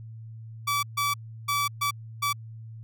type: tone bursts at uneven times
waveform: sawtooth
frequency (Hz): 1152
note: D6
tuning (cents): -34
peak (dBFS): -20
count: 5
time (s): 0.67-0.83 / 0.97-1.14 / 1.48-1.68 / 1.81-1.91 / 2.22-2.33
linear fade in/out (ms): 10
effects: added 112 Hz sine -39 dBFS peak until 2.83 s